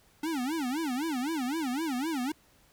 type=tone with vibrato; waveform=square; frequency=284.9 Hz; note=C#4; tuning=48 cents sharp; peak=-30 dBFS; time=0.23-2.32 s; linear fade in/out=5 ms; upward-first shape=sine; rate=3.9 Hz; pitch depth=270 cents each way; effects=pink hiss -63 dBFS RMS until 2.72 s